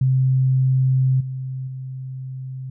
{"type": "tone with level steps", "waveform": "sine", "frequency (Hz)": 130.81, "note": "C3", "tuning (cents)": 0, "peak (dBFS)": [-14, -25, -28], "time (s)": [0.01, 2.7], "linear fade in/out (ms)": 5, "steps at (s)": [1.2, 1.67], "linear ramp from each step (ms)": 10, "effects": []}